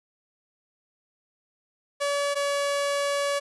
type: tone pair in turn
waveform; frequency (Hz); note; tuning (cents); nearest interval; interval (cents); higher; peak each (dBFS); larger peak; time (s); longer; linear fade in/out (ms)
sawtooth; 570 / 567.7; C#5 / C#5; +48 / +41; unison; 7; first; -20; neither; 2-2.35 / 2.35-3.4; second; 20
effects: resampled to 24000 Hz + 10-bit